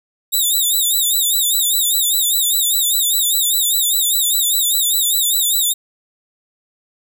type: tone with vibrato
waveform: 5% pulse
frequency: 3715 Hz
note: A#7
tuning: 7 cents flat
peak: -7 dBFS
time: 0.32-5.74 s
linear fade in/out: 20 ms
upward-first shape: sine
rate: 5 Hz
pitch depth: 120 cents each way
effects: none